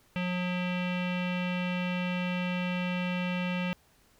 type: tone with low-pass filter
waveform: square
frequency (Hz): 180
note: F#3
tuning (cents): -47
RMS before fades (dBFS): -31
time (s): 0.16-3.73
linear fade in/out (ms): 0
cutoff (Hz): 2700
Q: 4.7
effects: pink hiss -64 dBFS RMS until 4.19 s